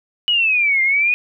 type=exponential two-way sweep; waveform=sine; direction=down then up; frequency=2960 to 2093 to 2491 Hz; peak=-13 dBFS; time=0.28-1.14 s; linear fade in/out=0 ms; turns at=0.82 s; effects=none